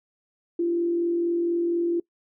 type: tone with frequency modulation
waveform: sine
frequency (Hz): 342.1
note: F4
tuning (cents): -36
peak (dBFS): -21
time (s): 0.59-2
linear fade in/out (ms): 5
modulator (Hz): 44.2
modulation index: 0.27
effects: noise-tail reverb RT60 0.1 s tail -22 dB re dry